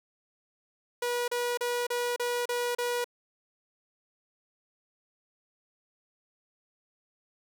sawtooth tone bursts, 484.4 Hz, B4, 34 cents flat, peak -24 dBFS, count 7, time 1.02-3.044 s, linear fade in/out 5 ms, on 260 ms, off 34 ms, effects none

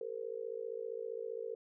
sine tone with amplitude modulation, 457.8 Hz, A#4, 31 cents flat, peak -34 dBFS, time 0.01-1.55 s, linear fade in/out 2 ms, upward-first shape sine, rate 55.2 Hz, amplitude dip 100%, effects none

